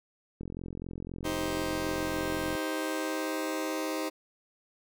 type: click train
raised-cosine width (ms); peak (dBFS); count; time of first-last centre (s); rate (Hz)
3; -26; 95; 0.41-2.551; 43.9
type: chord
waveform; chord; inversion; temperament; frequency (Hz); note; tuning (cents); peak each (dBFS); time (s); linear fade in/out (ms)
sawtooth; C minor; first; just; 314 / 392.4 / 523.3; Eb4 / G4 / C5; +16 / +2 / 0; -29 / -34 / -32; 1.24-4.1; 20
effects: none